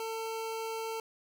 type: tone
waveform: 25% pulse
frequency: 448.1 Hz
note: A4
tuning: 32 cents sharp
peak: -31 dBFS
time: 0-1 s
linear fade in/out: 2 ms
effects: none